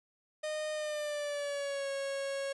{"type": "tone with pitch glide", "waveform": "45% pulse", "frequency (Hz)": [614, 550.2], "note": ["D#5", "C#5"], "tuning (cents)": [-23, -13], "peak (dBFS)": -34, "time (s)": [0.43, 2.53], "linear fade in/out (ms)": 10, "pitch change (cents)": -190, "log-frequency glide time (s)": [0.73, 1.89], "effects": ["resampled to 24000 Hz"]}